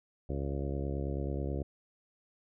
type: harmonic tone with a mistuned harmonic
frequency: 69.3 Hz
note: C#2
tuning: in tune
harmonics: 1 / 2 / 3 / 4 / 5 / 6 / 7 / 8 / 9 / 10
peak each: -35 / -38 / -44 / -42 / -42 / -44 / -46 / -45 / -55 / -53 dBFS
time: 0.29-1.63 s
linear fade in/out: 5 ms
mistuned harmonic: 9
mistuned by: -19 cents
effects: none